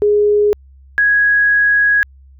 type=tone pair in turn; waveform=sine; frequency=415.3 / 1661.2 Hz; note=G#4 / G#6; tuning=0 / 0 cents; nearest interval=2 octaves; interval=2400 cents; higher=second; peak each=-9 dBFS; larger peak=neither; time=0.02-0.53 / 0.98-2.03 s; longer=second; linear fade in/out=0 ms; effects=added 67 Hz sine -40 dBFS peak until 2.39 s